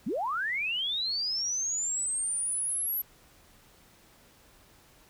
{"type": "linear sweep", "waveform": "sine", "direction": "up", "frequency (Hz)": [164.81, 11840], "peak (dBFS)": -28, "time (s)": [0.06, 3.02], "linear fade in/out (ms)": 10, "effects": ["pink hiss -59 dBFS RMS until 5.09 s"]}